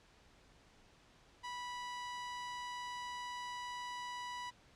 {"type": "tone", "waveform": "sawtooth", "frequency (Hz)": 982, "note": "B5", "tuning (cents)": -10, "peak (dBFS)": -38, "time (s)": [1.43, 4.51], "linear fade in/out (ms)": 20, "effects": ["pink hiss -65 dBFS RMS until 4.75 s", "low-pass 6000 Hz 12 dB/octave"]}